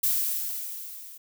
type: noise with level ramp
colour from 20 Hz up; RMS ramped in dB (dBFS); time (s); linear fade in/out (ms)
violet; -23 to -45; 0.03-1.18; 10
effects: none